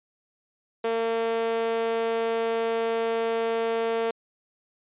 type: tone with high-pass filter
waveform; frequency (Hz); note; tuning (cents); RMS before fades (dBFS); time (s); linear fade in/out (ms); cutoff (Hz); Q
sawtooth; 227.9; A#3; -39; -26; 0.84-4.11; 5; 470; 2.8
effects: resampled to 8000 Hz